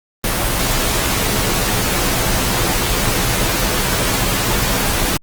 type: noise with comb filter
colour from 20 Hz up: pink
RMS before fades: -17 dBFS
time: 0.24-5.17 s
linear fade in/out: 2 ms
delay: 13 ms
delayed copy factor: -0.7
effects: Opus 24 kbps